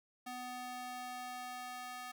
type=tone with high-pass filter sweep; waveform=square; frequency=249.3 Hz; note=B3; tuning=16 cents sharp; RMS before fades=-45 dBFS; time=0.26-2.12 s; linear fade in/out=10 ms; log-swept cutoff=500 to 970 Hz; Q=1.4; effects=none